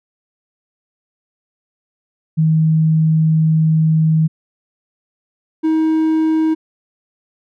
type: tone pair in turn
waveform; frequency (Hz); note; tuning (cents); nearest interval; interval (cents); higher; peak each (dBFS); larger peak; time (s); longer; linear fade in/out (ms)
sine / triangle; 158.6 / 317.2; D#3 / D#4; +33 / +33; octave; 1200; second; -10; neither; 2.37-4.28 / 5.63-6.55; first; 20
effects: none